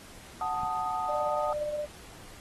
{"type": "chord", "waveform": "sine", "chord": "D# diminished", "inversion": "first", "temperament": "equal", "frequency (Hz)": [740, 880, 1244.5], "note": ["F#5", "A5", "D#6"], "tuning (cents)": [0, 0, 0], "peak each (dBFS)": -33, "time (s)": [0.41, 1.53], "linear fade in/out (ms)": 2}
{"type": "click", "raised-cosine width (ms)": 5, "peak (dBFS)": -30, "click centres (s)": 0.634}
{"type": "tone with tremolo", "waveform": "sine", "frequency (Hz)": 597, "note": "D5", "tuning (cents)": 28, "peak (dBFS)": -28, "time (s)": [1.08, 1.86], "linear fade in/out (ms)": 20, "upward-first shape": "triangle", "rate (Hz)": 17, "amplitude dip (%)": 35}
{"effects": ["pink hiss -50 dBFS RMS until 2.4 s", "AAC 32 kbps"]}